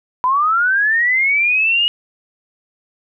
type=linear sweep; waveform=sine; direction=up; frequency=986 to 2900 Hz; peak=-12 dBFS; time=0.24-1.88 s; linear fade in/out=0 ms; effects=none